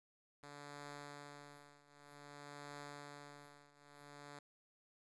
5% pulse tone with tremolo, 144.6 Hz, D3, 27 cents flat, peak -37 dBFS, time 0.43-4.39 s, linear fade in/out 2 ms, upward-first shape triangle, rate 0.53 Hz, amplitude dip 90%, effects resampled to 22050 Hz + 12-bit

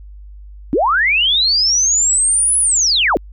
sine linear two-way sweep, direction up then down, 238.7 to 10310 to 238.7 Hz, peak -11 dBFS, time 0.73-3.17 s, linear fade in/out 0 ms, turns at 2.59 s, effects added 50 Hz sine -33 dBFS peak until 3.32 s

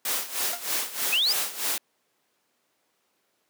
white noise with tremolo, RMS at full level -26 dBFS, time 0.05-1.78 s, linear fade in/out 2 ms, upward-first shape sine, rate 3.2 Hz, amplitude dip 80%
sawtooth tone with exponential decay, 700 Hz, F5, 4 cents sharp, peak -26 dBFS, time 0.53-0.64 s, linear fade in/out 2 ms, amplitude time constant 22 ms
sine exponential sweep, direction up, 2452 to 5280 Hz, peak -20 dBFS, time 1.12-1.33 s, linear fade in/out 10 ms
effects pink hiss -71 dBFS RMS until 3.49 s + high-pass 300 Hz 12 dB/octave

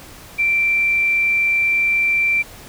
sine tone, 2349 Hz, D7, in tune, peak -14 dBFS, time 0.38-2.43 s, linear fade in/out 20 ms, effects pink hiss -40 dBFS RMS until 2.68 s

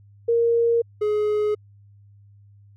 sine / triangle tone pair in turn, 466.2 / 421.2 Hz, A#4 / G#4, 0 / +24 cents, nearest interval major second, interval 176 cents, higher first, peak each -16 / -17 dBFS, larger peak first, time 0.28-0.82 / 1.01-1.55 s, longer neither, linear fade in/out 10 ms, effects added 101 Hz sine -48 dBFS peak until 2.76 s

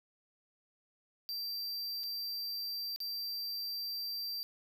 square tone with dropouts, 4699 Hz, D8, in tune, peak -37 dBFS, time 1.29-4.43 s, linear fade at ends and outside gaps 0 ms, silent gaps 2.034-2.038 / 2.961-3.003 s, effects none

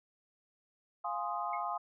sine chord, F minor seventh, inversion none, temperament equal, 698.5 / 830.6 / 1046.5 / 1244.5 Hz, F5 / Ab5 / C6 / Eb6, 0 / 0 / 0 / 0 cents, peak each -39 dBFS, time 1.04-1.78 s, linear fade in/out 10 ms
sine tone with exponential decay, 2171 Hz, C#7, 37 cents flat, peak -38 dBFS, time 1.53-1.64 s, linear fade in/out 5 ms, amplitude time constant 23 ms
effects none

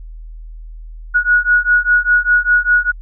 sine beating tone pair, 1455 / 1460 Hz, F#6 / F#6, -29 / -24 cents, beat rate 5 Hz, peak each -13 dBFS, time 1.14-2.92 s, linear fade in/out 20 ms, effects added 40 Hz sine -29 dBFS peak until 3.01 s

